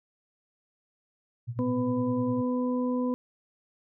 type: tone with tremolo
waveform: sine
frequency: 118.7 Hz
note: A#2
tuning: 32 cents sharp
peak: -29 dBFS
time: 1.47-2.42 s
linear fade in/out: 20 ms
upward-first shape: sine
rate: 9.9 Hz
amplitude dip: 85%
type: harmonic tone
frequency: 249.9 Hz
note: B3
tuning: 21 cents sharp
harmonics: 1 / 2 / 4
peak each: -26 / -32 / -38 dBFS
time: 1.59-3.14 s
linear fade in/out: 0 ms
effects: none